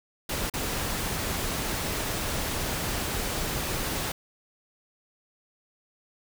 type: noise with dropouts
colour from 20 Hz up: pink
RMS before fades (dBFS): -30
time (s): 0.29-4.12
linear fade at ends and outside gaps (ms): 5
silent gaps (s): 0.499-0.537
effects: none